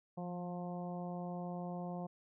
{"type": "harmonic tone with a mistuned harmonic", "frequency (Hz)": 177.3, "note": "F3", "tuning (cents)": 26, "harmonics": [1, 2, 3, 4, 5, 6], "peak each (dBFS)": [-41, -50, -48, -47, -53, -57], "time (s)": [0.17, 2.07], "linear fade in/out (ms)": 10, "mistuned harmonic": 1, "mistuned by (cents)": -21, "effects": []}